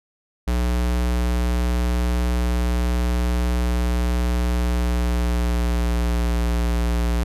square tone with pitch glide, 60.4 to 58.78 Hz, B1 to A#1, -38 to +15 cents, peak -19 dBFS, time 0.47-7.24 s, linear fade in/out 10 ms, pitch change -47 cents, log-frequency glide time 4.51-6.39 s, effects resampled to 32000 Hz

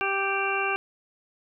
harmonic tone, 392 Hz, G4, in tune, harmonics 1 / 2 / 3 / 4 / 6 / 7, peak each -31 / -31 / -31 / -31 / -31 / -31 dBFS, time 0.01-0.76 s, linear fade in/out 0 ms, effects none

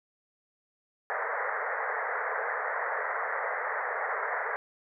white band-pass noise, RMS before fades -32 dBFS, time 1.1-4.56 s, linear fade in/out 0 ms, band 430 to 2000 Hz, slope 96 dB/octave, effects none

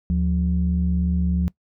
sine tone pair together, 74.8 / 177.91 Hz, D2 / F3, +32 / +32 cents, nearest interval octave + minor third, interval 1500 cents, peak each -20 dBFS, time 0.1-1.48 s, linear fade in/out 0 ms, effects noise-tail reverb RT60 0.1 s tail -22 dB re dry + tanh soft clip ceiling -11 dBFS

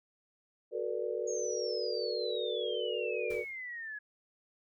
sine chord, B minor seventh, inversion second, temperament equal with one note detuned, 370 / 440 / 485.1 / 587.3 Hz, F#4 / A4 / B4 / D5, 0 / 0 / -31 / 0 cents, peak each -39 / -37 / -36 / -40 dBFS, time 0.71-3.45 s, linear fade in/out 50 ms
sine exponential sweep, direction down, 6645 to 1672 Hz, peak -39 dBFS, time 1.27-3.99 s, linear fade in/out 10 ms
pink noise with exponential decay, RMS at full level -48 dBFS, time 3.3-3.66 s, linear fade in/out 5 ms, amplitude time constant 77 ms
effects none

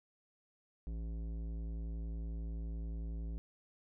sine tone with tanh clipping, 55.6 Hz, A1, 19 cents sharp, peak -40 dBFS, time 0.87-3.38 s, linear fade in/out 0 ms, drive 14 dB, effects none

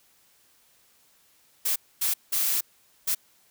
blue noise bursts at uneven times, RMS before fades -25 dBFS, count 4, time 1.65-1.76 / 2.01-2.14 / 2.32-2.61 / 3.07-3.15 s, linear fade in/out 10 ms, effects white hiss -62 dBFS RMS until 3.5 s

